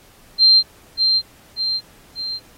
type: tone with echo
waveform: sine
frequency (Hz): 4157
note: C8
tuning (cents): -12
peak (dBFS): -8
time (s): 0.38-0.63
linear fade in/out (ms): 50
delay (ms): 590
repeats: 3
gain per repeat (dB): -5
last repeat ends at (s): 2.4
effects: pink hiss -50 dBFS RMS until 2.57 s + AAC 48 kbps